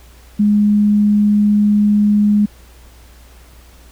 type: tone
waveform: sine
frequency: 207.7 Hz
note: G#3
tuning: in tune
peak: -9 dBFS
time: 0.39-2.46 s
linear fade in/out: 10 ms
effects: added 60 Hz sine -41 dBFS peak until 3.91 s + pink hiss -47 dBFS RMS until 3.91 s